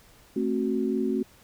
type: chord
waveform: sine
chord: F# diminished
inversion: first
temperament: just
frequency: 222 / 266.4 / 370 Hz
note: A3 / C4 / F#4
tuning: +16 / +31 / 0 cents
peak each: -28 dBFS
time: 0.36-1.23 s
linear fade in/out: 5 ms
effects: pink hiss -56 dBFS RMS until 1.43 s